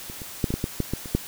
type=clicks; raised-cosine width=3 ms; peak=-24 / -24 / -8 / -14 / -11 / -11 / -10 / -12 / -23 / -7 dBFS; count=10; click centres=0.099 / 0.218 / 0.442 / 0.505 / 0.54 / 0.641 / 0.803 / 0.936 / 1.058 / 1.15 s; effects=white hiss -39 dBFS RMS until 1.27 s